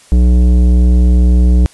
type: tone with tanh clipping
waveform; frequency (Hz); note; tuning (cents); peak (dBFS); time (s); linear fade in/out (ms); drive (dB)
sine; 60.9; B1; -24; -7; 0.12-1.66; 0; 13
effects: white hiss -43 dBFS RMS until 1.73 s + resampled to 24000 Hz